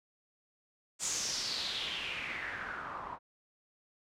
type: noise with low-pass filter sweep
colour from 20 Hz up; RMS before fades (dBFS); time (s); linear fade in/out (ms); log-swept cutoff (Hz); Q
white; -38; 0.99-3.19; 50; 7600 to 950; 4.4
effects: none

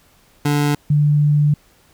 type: tone pair in turn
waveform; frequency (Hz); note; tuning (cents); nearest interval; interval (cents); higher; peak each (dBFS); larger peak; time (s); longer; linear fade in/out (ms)
25% pulse / sine; 146 / 147.61; D3 / D3; -10 / +9; unison; 19; second; -11; neither; 0.45-0.75 / 0.9-1.54; second; 5
effects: pink hiss -54 dBFS RMS until 1.93 s

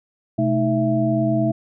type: tone cluster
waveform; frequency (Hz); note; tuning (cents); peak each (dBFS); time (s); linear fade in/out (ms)
sine; 127.2 / 216.9 / 314.4 / 663; C3 / A3 / D#4 / E5; -48 / -25 / +18 / +10; -22; 0.38-1.52; 10
effects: none

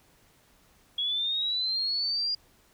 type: linear sweep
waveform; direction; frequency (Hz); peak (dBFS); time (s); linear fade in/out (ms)
sine; up; 3322 to 4838; -26; 0.98-2.35; 5
effects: pink hiss -62 dBFS RMS until 2.73 s

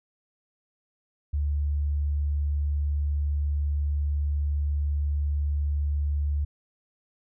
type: tone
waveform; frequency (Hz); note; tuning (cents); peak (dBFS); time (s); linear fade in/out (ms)
sine; 72.8; D2; -15; -23; 1.33-6.45; 10
effects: none

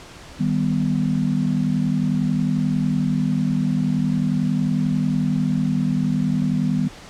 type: chord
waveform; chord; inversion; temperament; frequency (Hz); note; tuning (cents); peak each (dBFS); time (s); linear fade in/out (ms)
sine; Eb augmented; none; equal; 155.56 / 196 / 246.9; Eb3 / G3 / B3; 0 / 0 / 0; -22; 0.39-6.89; 20
effects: pink hiss -41 dBFS RMS until 7.09 s + low-pass 7000 Hz 12 dB/octave

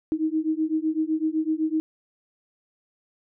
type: beating tone pair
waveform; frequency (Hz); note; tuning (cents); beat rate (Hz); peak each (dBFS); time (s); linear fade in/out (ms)
sine; 311.1 / 319; D#4 / D#4; 0 / +43; 7.9; -25; 0.12-1.8; 0
effects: none

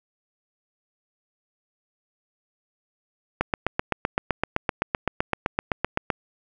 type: click train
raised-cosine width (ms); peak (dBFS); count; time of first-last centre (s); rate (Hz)
0.5; -6; 22; 3.41-6.102; 7.8
effects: none

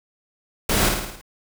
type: noise with echo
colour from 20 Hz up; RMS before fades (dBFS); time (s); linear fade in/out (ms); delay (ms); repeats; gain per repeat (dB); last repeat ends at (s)
pink; -20; 0.69-0.89; 5; 54; 6; -4; 1.214
effects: none

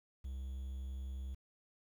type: tone with quantisation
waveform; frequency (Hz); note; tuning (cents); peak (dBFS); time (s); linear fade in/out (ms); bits
triangle; 65.9; C2; +13; -38; 0.24-1.35; 10; 11
effects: none

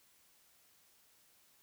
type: silence
effects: white hiss -68 dBFS RMS until 1.62 s

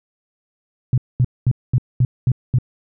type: tone bursts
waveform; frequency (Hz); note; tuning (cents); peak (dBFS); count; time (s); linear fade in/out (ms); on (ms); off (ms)
sine; 125; B2; +21; -11; 7; 0.93-2.586; 2; 48; 220
effects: none

